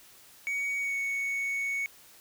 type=tone with pitch glide; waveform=triangle; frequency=2246 to 2221 Hz; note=C#7 to C#7; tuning=+22 to +3 cents; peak=-27 dBFS; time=0.47-1.86 s; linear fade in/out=0 ms; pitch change=-19 cents; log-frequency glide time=0.8-0.95 s; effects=white hiss -55 dBFS RMS until 2.2 s